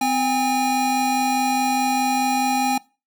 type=tone pair together; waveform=square; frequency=256.4 / 814 Hz; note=C4 / G#5; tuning=-35 / -35 cents; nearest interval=octave + minor sixth; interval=2000 cents; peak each=-24 / -20 dBFS; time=0.01-2.78 s; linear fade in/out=5 ms; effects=noise-tail reverb RT60 0.3 s tail -22 dB re dry